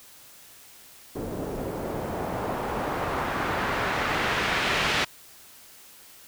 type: noise with low-pass filter sweep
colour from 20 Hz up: white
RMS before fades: -28 dBFS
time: 1.15-5.05 s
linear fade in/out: 10 ms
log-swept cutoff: 400 to 2900 Hz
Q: 1
effects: white hiss -50 dBFS RMS until 6.27 s